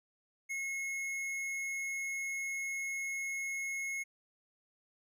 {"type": "tone with hard clipping", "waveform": "sine", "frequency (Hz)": 2172, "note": "C#7", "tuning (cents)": -36, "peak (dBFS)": -37, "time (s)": [0.49, 4.04], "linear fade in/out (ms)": 20, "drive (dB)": 11, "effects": []}